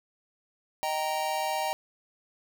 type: chord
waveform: square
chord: Eb major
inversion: none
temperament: just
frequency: 622.3 / 777.8 / 933.4 Hz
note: Eb5 / G5 / Bb5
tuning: 0 / -14 / +2 cents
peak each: -34 / -32 / -33 dBFS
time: 0.83-1.73 s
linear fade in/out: 0 ms
effects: none